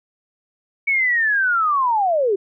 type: linear sweep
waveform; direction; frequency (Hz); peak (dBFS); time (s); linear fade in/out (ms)
sine; down; 2248 to 370; -15; 0.87-2.36; 10
effects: none